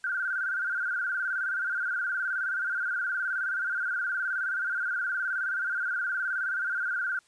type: tone with vibrato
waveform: sine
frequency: 1480 Hz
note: F#6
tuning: in tune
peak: -27 dBFS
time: 0.04-7.19 s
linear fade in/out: 2 ms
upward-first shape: square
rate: 19 Hz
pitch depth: 71 cents each way
effects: white hiss -64 dBFS RMS until 7.27 s + resampled to 22050 Hz